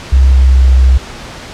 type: tone with pitch glide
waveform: sine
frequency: 65.8 to 64.52 Hz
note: C2 to C2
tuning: +10 to -24 cents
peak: -3 dBFS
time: 0.12-0.98 s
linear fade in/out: 10 ms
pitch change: -34 cents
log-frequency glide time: 0.25-0.68 s
effects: pink hiss -28 dBFS RMS until 1.53 s + low-pass 6000 Hz 12 dB/octave